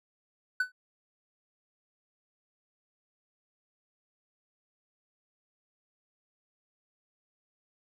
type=tone with exponential decay; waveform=triangle; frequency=1500 Hz; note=F#6; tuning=23 cents sharp; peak=-20 dBFS; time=0.6-0.72 s; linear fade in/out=5 ms; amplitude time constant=24 ms; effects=none